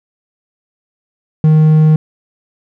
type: tone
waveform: triangle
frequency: 155.56 Hz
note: D#3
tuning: in tune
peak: -3 dBFS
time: 1.44-1.96 s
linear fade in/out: 2 ms
effects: none